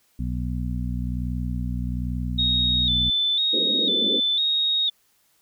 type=harmonic tone; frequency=61.2 Hz; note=B1; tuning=15 cents flat; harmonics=1 / 2 / 3 / 4; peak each=-27 / -30 / -32 / -33 dBFS; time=0.19-3.1 s; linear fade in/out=5 ms
type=tone with vibrato; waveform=sine; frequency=3633 Hz; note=A#7; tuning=45 cents flat; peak=-19 dBFS; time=2.38-4.9 s; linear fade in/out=10 ms; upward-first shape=square; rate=1 Hz; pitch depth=55 cents each way
type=band-pass noise; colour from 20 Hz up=pink; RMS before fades=-29 dBFS; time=3.53-4.2 s; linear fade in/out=5 ms; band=190 to 540 Hz; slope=96 dB/octave
effects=white hiss -64 dBFS RMS until 5.41 s